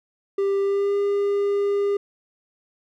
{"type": "tone with pitch glide", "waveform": "triangle", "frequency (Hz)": [395.3, 403.4], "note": ["G4", "G4"], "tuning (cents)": [15, 50], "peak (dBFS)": -17, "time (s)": [0.38, 1.97], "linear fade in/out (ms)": 5, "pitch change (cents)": 35, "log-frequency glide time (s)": [0.61, 0.96], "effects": []}